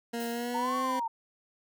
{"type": "tone with pitch glide", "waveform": "20% pulse", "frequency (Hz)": [234.2, 259.9], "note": ["A#3", "C4"], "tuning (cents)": [8, -11], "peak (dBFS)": -27, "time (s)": [0.13, 1], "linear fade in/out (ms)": 10, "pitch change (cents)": 181, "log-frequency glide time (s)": [0.31, 0.86]}
{"type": "noise with exponential decay", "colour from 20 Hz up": "blue", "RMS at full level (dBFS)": -43, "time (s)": [0.2, 1.08], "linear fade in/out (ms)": 2, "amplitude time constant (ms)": 190}
{"type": "linear two-way sweep", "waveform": "sine", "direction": "up then down", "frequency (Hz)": [895, 1118, 895], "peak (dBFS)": -29, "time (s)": [0.54, 1.08], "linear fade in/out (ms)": 10, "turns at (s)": 0.76}
{"effects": []}